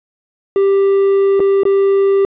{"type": "tone with dropouts", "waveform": "triangle", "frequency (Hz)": 393.4, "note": "G4", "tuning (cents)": 6, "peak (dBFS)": -7, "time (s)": [0.56, 2.25], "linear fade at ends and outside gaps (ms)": 1, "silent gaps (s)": [[1.396, 1.402], [1.634, 1.653]], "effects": ["resampled to 8000 Hz", "8-bit"]}